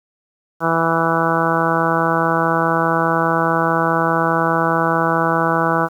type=harmonic tone; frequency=164.81 Hz; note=E3; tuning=in tune; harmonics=1 / 2 / 3 / 4 / 5 / 6 / 7 / 8 / 9; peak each=-23 / -23 / -23 / -23 / -23 / -23 / -23 / -23 / -23 dBFS; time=0.6-5.89 s; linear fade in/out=50 ms; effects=8-bit